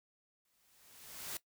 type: noise with exponential growth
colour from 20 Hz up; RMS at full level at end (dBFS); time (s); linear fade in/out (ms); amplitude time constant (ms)
white; -40; 0.45-1.37; 2; 200
effects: noise-tail reverb RT60 0.1 s tail -18 dB re dry